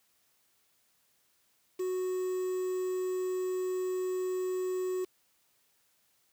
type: tone with quantisation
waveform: triangle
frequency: 369 Hz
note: F#4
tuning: 5 cents flat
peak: -28 dBFS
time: 1.79-5.05 s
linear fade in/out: 10 ms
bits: 8
effects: white hiss -71 dBFS RMS until 6.32 s + high-pass 60 Hz 12 dB/octave